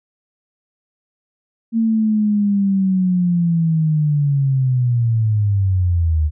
sine linear sweep, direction down, 228.6 to 74.4 Hz, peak -13 dBFS, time 1.72-6.31 s, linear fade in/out 50 ms, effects none

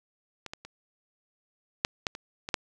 clicks, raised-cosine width 0.2 ms, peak -21 / -20 / -26 / -6 / -10 / -22 / -18 / -7 dBFS, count 8, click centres 0.463 / 0.535 / 0.65 / 1.849 / 2.068 / 2.151 / 2.489 / 2.542 s, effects none

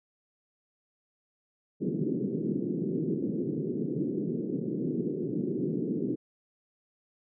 white band-pass noise, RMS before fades -31 dBFS, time 1.8-6.16 s, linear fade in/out 20 ms, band 140 to 400 Hz, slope 48 dB/octave, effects none

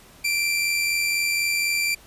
sawtooth tone pair together, 2349 / 2433 Hz, D7 / D#7, 0 / -39 cents, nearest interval minor second, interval 61 cents, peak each -18 / -27 dBFS, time 0.24-1.95 s, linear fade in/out 10 ms, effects pink hiss -50 dBFS RMS until 2.06 s + resampled to 32000 Hz

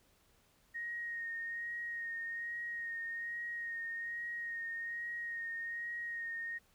sine tone with vibrato, 1864.7 Hz, A#6, in tune, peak -38 dBFS, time 0.74-6.59 s, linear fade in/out 20 ms, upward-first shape sine, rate 1.2 Hz, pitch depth 22 cents each way, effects pink hiss -70 dBFS RMS until 6.74 s

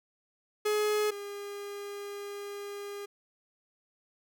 45% pulse tone pair in turn, 421.9 / 405.6 Hz, G#4 / G#4, +27 / -41 cents, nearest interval minor second, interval 68 cents, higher first, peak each -26 / -38 dBFS, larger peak first, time 0.65-1.11 / 1.11-3.06 s, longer second, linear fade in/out 10 ms, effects none

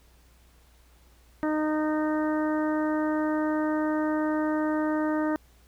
harmonic tone, 307.6 Hz, D#4, 20 cents flat, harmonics 1 / 2 / 3 / 4 / 5 / 6, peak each -25 / -31 / -35 / -37 / -39 / -41 dBFS, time 1.43-5.36 s, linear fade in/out 0 ms, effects added 60 Hz sine -56 dBFS peak until 5.67 s + pink hiss -62 dBFS RMS until 5.67 s

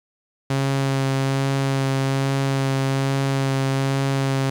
sawtooth tone with vibrato, 135.8 Hz, C#3, 35 cents flat, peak -15 dBFS, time 0.5-4.5 s, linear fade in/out 5 ms, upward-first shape sine, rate 1.2 Hz, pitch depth 12 cents each way, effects low-pass 9000 Hz 12 dB/octave + 8-bit

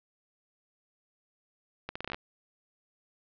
accelerating click train, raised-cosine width 0.3 ms, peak -19 dBFS, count 9, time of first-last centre 1.89-2.145 s, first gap 65 ms, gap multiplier 0.78, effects low-pass 4000 Hz 12 dB/octave

